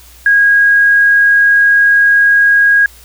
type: tone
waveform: sine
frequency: 1640 Hz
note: G#6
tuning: 22 cents flat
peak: -5 dBFS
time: 0.26-2.86 s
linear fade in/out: 2 ms
effects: added 60 Hz sine -40 dBFS peak until 3.04 s + white hiss -41 dBFS RMS until 3.04 s